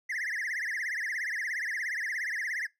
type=tone with vibrato; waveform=triangle; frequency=1868 Hz; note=A#6; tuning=3 cents sharp; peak=-29 dBFS; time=0.09-2.67 s; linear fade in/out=10 ms; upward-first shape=triangle; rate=17 Hz; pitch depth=240 cents each way; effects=noise-tail reverb RT60 0.2 s tail -22 dB re dry

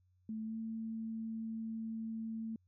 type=tone with pitch glide; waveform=sine; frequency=219.3 to 223.5 Hz; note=A3 to A3; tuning=-6 to +27 cents; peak=-38 dBFS; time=0.29-2.56 s; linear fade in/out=2 ms; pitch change=+33 cents; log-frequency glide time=0.44-0.55 s; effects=added 91 Hz sine -69 dBFS peak until 2.67 s

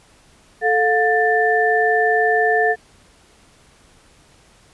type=tone cluster; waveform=sine; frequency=438.7 / 713 / 1772 Hz; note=A4 / F5 / A6; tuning=-5 / +36 / +12 cents; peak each=-18 dBFS; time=0.61-2.76 s; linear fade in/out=50 ms; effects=pink hiss -52 dBFS RMS until 4.73 s + resampled to 24000 Hz

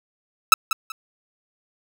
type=tone with echo; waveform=sawtooth; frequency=1309 Hz; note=E6; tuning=13 cents flat; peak=-3 dBFS; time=0.52-0.54 s; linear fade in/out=2 ms; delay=190 ms; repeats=2; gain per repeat=-12 dB; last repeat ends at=0.92 s; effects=none

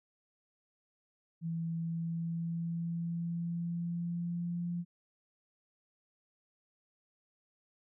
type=tone with pitch glide; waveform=sine; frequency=165.5 to 173.33 Hz; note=E3 to F3; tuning=+7 to -13 cents; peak=-33 dBFS; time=1.41-4.85 s; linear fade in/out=50 ms; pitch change=+80 cents; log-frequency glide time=1.74-4.7 s; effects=none

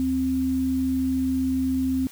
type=tone pair together; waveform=sine; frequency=78.2 / 261.6 Hz; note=D#2 / C4; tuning=+9 / 0 cents; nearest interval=octave + major sixth; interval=2091 cents; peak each=-32 / -21 dBFS; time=0-2.07 s; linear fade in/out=0 ms; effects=white hiss -47 dBFS RMS until 2.11 s

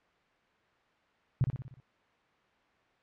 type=tone with echo; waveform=sine; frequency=128.7 Hz; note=C3; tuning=28 cents flat; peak=-22 dBFS; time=1.41-1.44 s; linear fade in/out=0 ms; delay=60 ms; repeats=6; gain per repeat=-5 dB; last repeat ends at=1.8 s; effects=white hiss -67 dBFS RMS until 3.02 s + low-pass 2000 Hz 12 dB/octave

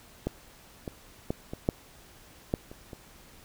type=clicks; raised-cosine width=2 ms; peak=-15 / -21 / -15 / -22 / -10 / -12 / -30 / -27 dBFS; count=8; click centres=0.27 / 0.878 / 1.305 / 1.535 / 1.689 / 2.539 / 2.715 / 2.932 s; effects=pink hiss -54 dBFS RMS until 3.44 s

